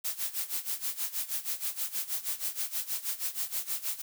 blue noise with tremolo, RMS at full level -31 dBFS, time 0.04-4.02 s, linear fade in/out 10 ms, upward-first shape sine, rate 6.3 Hz, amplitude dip 85%, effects none

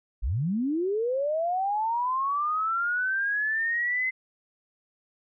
sine linear sweep, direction up, 41.2 to 2062 Hz, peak -24 dBFS, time 0.22-4.11 s, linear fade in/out 20 ms, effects none

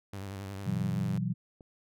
sawtooth tone with vibrato, 98 Hz, G2, in tune, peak -34 dBFS, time 0.13-1.18 s, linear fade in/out 5 ms, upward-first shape sine, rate 11 Hz, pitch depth 57 cents each way
sine chord, B suspended fourth, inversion none, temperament equal with one note detuned, 123.47 / 164.81 / 188.99 Hz, B2 / E3 / F#3, 0 / 0 / +37 cents, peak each -33 dBFS, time 0.65-1.34 s, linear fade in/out 20 ms
click, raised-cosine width 2 ms, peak -38 dBFS, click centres 1.608 s
effects none

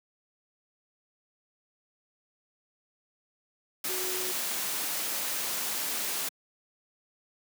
sine tone in noise, 370 Hz, F#4, in tune, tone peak -37 dBFS, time 3.89-4.32 s, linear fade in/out 5 ms, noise white, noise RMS -32 dBFS, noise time 3.84-6.29 s, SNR -8 dB, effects high-pass 200 Hz 12 dB/octave

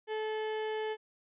35% pulse tone, 433.6 Hz, A4, 25 cents flat, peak -31 dBFS, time 0.07-0.97 s, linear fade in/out 50 ms, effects resampled to 8000 Hz

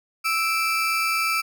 35% pulse tone pair together, 1316.6 / 2346 Hz, E6 / D7, -3 / -2 cents, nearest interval minor seventh, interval 1001 cents, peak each -22 dBFS, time 0.24-1.42 s, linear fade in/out 20 ms, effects none

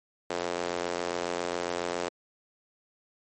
sawtooth tone with high-pass filter, 87.31 Hz, F2, in tune, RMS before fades -32 dBFS, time 0.3-2.09 s, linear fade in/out 0 ms, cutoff 460 Hz, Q 1.6, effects MP3 32 kbps

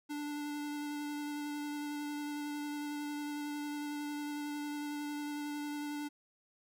square tone with vibrato, 293.7 Hz, D4, in tune, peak -38 dBFS, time 0.09-6.09 s, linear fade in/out 20 ms, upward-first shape sine, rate 11 Hz, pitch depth 11 cents each way, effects none

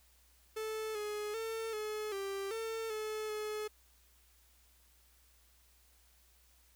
45% pulse tone with pitch steps, 436.7 / 419.2 / 448.9 / 426.9 / 392.7 / 449.1 / 431.4 / 426 Hz, A4 / G#4 / A4 / G#4 / G4 / A4 / A4 / G#4, -13 / +16 / +35 / +48 / +3 / +35 / -34 / +44 cents, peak -37 dBFS, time 0.56-3.68 s, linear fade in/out 10 ms, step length 390 ms, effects added 60 Hz sine -67 dBFS peak until 6.75 s + white hiss -68 dBFS RMS until 6.75 s

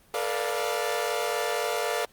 sawtooth chord, B half-diminished seventh, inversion third, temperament equal with one note detuned, 440 / 484 / 587.3 / 698.5 Hz, A4 / B4 / D5 / F5, 0 / -35 / 0 / 0 cents, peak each -28 dBFS, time 0.14-2.05 s, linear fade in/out 2 ms, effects pink hiss -59 dBFS RMS until 2.12 s + Opus 24 kbps

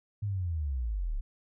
sine linear sweep, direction down, 106.1 to 30.87 Hz, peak -29 dBFS, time 0.22-1.21 s, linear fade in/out 10 ms, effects none

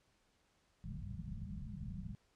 white low-pass noise, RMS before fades -45 dBFS, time 0.84-2.15 s, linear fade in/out 0 ms, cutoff 210 Hz, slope 96 dB/octave, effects pink hiss -75 dBFS RMS until 2.35 s + low-pass 8000 Hz 12 dB/octave

